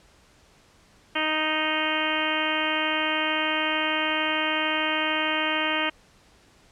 harmonic tone, 311.1 Hz, D#4, in tune, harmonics 1 / 2 / 3 / 4 / 5 / 6 / 7 / 8 / 9 / 10, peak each -32 / -32 / -32 / -32 / -32 / -32 / -32 / -32 / -32 / -32 dBFS, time 1.15-5.9 s, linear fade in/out 10 ms, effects pink hiss -57 dBFS RMS until 6.71 s + low-pass 8000 Hz 12 dB/octave

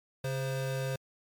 square tone pair together, 135.36 / 523.3 Hz, C#3 / C5, -41 / 0 cents, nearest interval octave + major seventh, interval 2341 cents, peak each -33 / -37 dBFS, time 0.24-0.96 s, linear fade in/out 5 ms, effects MP3 96 kbps

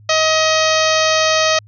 harmonic tone, 632 Hz, D#5, 27 cents sharp, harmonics 1 / 2 / 3 / 4 / 5 / 6 / 7 / 8 / 9 / 10, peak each -16 / -19 / -21 / -22 / -23 / -24 / -24 / -25 / -26 / -26 dBFS, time 0.09-1.59 s, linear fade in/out 5 ms, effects added 105 Hz sine -41 dBFS peak until 1.67 s

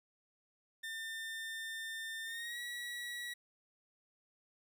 30% pulse tone with pitch glide, 1800 to 1929.2 Hz, A6 to B6, +39 to -41 cents, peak -38 dBFS, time 0.83-3.34 s, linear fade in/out 10 ms, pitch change +120 cents, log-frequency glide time 2.25-2.6 s, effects none

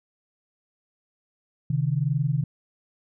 sine tone pair together, 132.6 / 154.18 Hz, C3 / D#3, +23 / -15 cents, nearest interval minor third, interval 262 cents, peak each -24 dBFS, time 1.7-2.44 s, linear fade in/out 5 ms, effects none

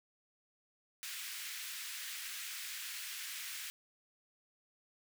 pink high-pass noise, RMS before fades -44 dBFS, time 1.03-3.7 s, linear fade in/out 0 ms, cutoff 1700 Hz, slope 24 dB/octave, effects none

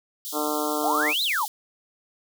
white high-pass noise, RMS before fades -34 dBFS, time 0.25-1.48 s, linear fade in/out 0 ms, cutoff 3100 Hz, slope 96 dB/octave
harmonic tone, 150.5 Hz, D3, 43 cents sharp, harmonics 2 / 3 / 4 / 5 / 6 / 7 / 8 / 9, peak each -29 / -31 / -32 / -33 / -34 / -34 / -35 / -36 dBFS, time 0.32-1.14 s, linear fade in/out 50 ms
sine exponential two-way sweep, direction up then down, 637 to 4195 to 751 Hz, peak -22 dBFS, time 0.83-1.46 s, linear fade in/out 20 ms, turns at 1.23 s
effects none

